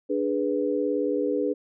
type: chord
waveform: sine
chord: G# diminished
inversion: second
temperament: equal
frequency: 293.7 / 415.3 / 493.9 Hz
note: D4 / G#4 / B4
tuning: 0 / 0 / 0 cents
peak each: -27 dBFS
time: 0.09-1.54 s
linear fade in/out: 20 ms
effects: none